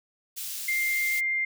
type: high-pass noise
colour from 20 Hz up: white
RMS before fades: -35 dBFS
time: 0.36-1.21 s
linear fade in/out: 20 ms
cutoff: 3200 Hz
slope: 12 dB/octave
type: tone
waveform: sine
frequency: 2103 Hz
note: C7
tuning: 8 cents sharp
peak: -24 dBFS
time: 0.68-1.45 s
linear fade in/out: 5 ms
effects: none